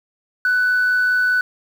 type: tone with amplitude modulation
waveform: sine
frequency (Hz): 1492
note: F#6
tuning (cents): +14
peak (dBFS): -11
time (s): 0.45-1.41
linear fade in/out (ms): 2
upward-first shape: sine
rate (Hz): 105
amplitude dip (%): 30
effects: tanh soft clip ceiling -12 dBFS + 7-bit